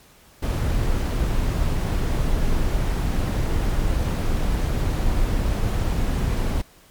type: noise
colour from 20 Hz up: brown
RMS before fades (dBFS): -21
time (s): 0.42-6.62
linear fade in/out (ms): 10
effects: pink hiss -52 dBFS RMS until 6.9 s + MP3 96 kbps